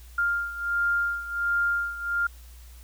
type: beating tone pair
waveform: sine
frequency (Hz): 1400 / 1401.4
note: F6 / F6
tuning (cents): +4 / +6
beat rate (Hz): 1.4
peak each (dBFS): -25 / -29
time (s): 0.18-2.27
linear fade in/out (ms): 5
effects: added 60 Hz sine -44 dBFS peak until 2.83 s + white hiss -55 dBFS RMS until 2.83 s